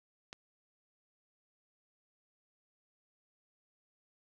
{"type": "click", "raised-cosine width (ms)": 0.2, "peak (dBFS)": -27, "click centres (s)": 0.329, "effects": ["10-bit"]}